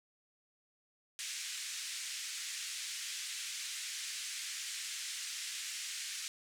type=band-pass noise; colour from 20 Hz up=white; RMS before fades=-42 dBFS; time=1.19-6.28 s; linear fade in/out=0 ms; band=1800 to 8300 Hz; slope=24 dB/octave; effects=none